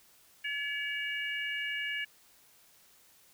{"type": "harmonic tone", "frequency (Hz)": 569, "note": "C#5", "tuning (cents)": 45, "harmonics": [3, 4, 5], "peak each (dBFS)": [-36, -37, -38], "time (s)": [0.44, 2.05], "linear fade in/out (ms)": 10, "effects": ["white hiss -62 dBFS RMS until 3.33 s"]}